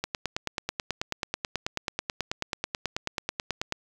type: click train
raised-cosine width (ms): 0.2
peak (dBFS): -11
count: 35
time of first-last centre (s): 0.04-3.724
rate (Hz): 9.23
effects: 7-bit